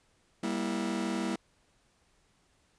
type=chord; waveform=40% pulse; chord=E diminished; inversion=first; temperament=just; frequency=197.78 / 237.3 / 329.6 Hz; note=G3 / Bb3 / E4; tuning=+16 / +31 / 0 cents; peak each=-34 dBFS; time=0.43-1.36 s; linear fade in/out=5 ms; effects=pink hiss -69 dBFS RMS until 2.78 s + resampled to 22050 Hz